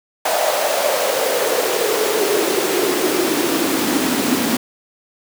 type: noise with high-pass filter sweep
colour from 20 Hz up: pink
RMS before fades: -18 dBFS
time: 0.25-4.57 s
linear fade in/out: 5 ms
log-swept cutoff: 650 to 240 Hz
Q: 5
effects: none

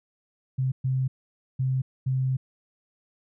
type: tone bursts at uneven times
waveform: sine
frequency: 130.81 Hz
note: C3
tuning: in tune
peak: -22 dBFS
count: 4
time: 0.58-0.72 / 0.84-1.08 / 1.59-1.82 / 2.06-2.37 s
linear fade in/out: 10 ms
effects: none

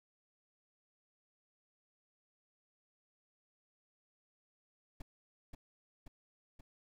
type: noise with echo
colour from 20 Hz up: brown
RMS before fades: -44 dBFS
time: 5-5.02 s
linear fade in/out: 5 ms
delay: 530 ms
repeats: 3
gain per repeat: -3 dB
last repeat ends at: 6.61 s
effects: none

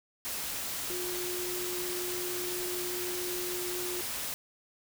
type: tone in noise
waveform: sine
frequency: 358.4 Hz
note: F4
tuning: 45 cents sharp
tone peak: -36 dBFS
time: 0.9-4.01 s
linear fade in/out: 0 ms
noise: white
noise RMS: -36 dBFS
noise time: 0.25-4.34 s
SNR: -3 dB
effects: none

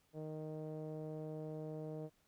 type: tone with low-pass filter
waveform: sawtooth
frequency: 155.2 Hz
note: D#3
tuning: 4 cents flat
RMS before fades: -45 dBFS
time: 0.13-2.1 s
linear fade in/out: 50 ms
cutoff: 550 Hz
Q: 3.4
effects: pink hiss -75 dBFS RMS until 2.27 s

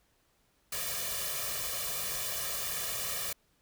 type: noise with comb filter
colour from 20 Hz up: white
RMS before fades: -35 dBFS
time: 0.72-3.33 s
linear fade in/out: 5 ms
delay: 1.7 ms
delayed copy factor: +1
effects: pink hiss -71 dBFS RMS until 3.61 s

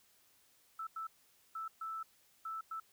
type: tone bursts at uneven times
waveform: sine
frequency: 1318.5 Hz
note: E6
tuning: in tune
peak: -39 dBFS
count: 6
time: 0.79-0.87 / 0.96-1.07 / 1.55-1.68 / 1.81-2.03 / 2.45-2.61 / 2.71-2.8 s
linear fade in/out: 5 ms
effects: white hiss -69 dBFS RMS until 2.92 s

